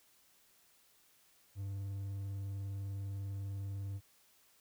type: tone with vibrato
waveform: triangle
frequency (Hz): 98.5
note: G2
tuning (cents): +9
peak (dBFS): -36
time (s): 1.55-4.01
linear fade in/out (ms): 50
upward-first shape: triangle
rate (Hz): 20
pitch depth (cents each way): 46
effects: white hiss -68 dBFS RMS until 4.6 s